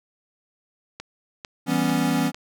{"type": "click train", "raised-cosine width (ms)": 0.2, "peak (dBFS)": -17, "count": 4, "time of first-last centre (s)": [1, 2.345], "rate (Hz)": 2.23}
{"type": "chord", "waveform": "square", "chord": "C# half-diminished seventh", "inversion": "first", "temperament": "equal", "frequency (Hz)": [164.81, 196, 246.9, 277.2], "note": ["E3", "G3", "B3", "C#4"], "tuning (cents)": [0, 0, 0, 0], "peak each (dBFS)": [-27, -29, -25, -25], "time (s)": [1.66, 2.32], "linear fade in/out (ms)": 50}
{"effects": []}